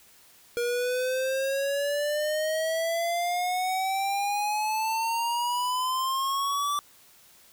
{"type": "exponential sweep", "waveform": "square", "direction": "up", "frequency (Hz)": [474.7, 1168], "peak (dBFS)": -26, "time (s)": [0.57, 6.79], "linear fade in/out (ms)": 0, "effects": ["white hiss -56 dBFS RMS until 7.52 s"]}